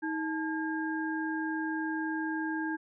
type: tone cluster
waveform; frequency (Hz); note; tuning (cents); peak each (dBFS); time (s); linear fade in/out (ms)
sine; 316.8 / 873 / 1618; D#4 / A5 / G#6; +31 / -14 / -46; -32 / -39 / -36; 0.02-2.77; 20
effects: none